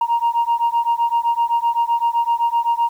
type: beating tone pair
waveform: sine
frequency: 932.3 / 940.1 Hz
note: A#5 / A#5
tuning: 0 / +14 cents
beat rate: 7.8 Hz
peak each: -17 dBFS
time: 0.01-2.89 s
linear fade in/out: 5 ms
effects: tanh soft clip ceiling -11 dBFS + 8-bit